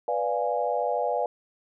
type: chord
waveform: sine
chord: B diminished seventh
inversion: none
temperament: equal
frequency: 493.9 / 587.3 / 698.5 / 830.6 Hz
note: B4 / D5 / F5 / Ab5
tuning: 0 / 0 / 0 / 0 cents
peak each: -29 / -29 / -29 / -30 dBFS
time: 0.08-1.26 s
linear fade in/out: 2 ms
effects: none